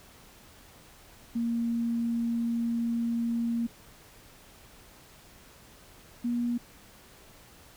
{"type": "tone pair in turn", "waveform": "sine", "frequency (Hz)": [233.2, 239.3], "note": ["A#3", "A#3"], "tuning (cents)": [1, 46], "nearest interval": "unison", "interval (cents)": 45, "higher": "second", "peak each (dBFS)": -26, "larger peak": "neither", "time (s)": [[1.35, 3.67], [6.24, 6.58]], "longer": "first", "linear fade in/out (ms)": 10, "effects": ["pink hiss -54 dBFS RMS until 7.76 s"]}